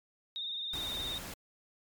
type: tone with vibrato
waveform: sine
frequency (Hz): 3679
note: A#7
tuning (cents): -24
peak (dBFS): -35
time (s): 0.36-1.18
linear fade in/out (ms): 0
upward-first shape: sine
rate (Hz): 19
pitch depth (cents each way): 51
type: noise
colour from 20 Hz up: pink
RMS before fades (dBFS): -43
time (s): 0.73-1.34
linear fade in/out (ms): 5
effects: MP3 96 kbps